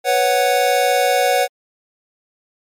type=chord; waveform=square; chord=B suspended second; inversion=none; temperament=equal; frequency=493.9 / 554.4 / 740 Hz; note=B4 / C#5 / F#5; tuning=0 / 0 / 0 cents; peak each=-20 / -19 / -17 dBFS; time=0.04-1.48 s; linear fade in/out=50 ms; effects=MP3 64 kbps